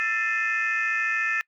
sine tone cluster, 1335 / 1776 / 2085 / 2484 / 2598 Hz, E6 / A6 / C7 / D#7 / E7, +22 / +16 / -7 / -3 / -26 cents, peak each -31 / -24 / -33 / -30 / -32 dBFS, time 0-1.41 s, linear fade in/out 0 ms, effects noise-tail reverb RT60 0.1 s tail -25 dB re dry + tanh soft clip ceiling -16 dBFS

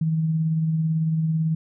sine tone with tremolo, 160 Hz, D#3, 49 cents sharp, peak -18 dBFS, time 0.01-1.55 s, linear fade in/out 5 ms, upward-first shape sine, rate 18 Hz, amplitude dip 30%, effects none

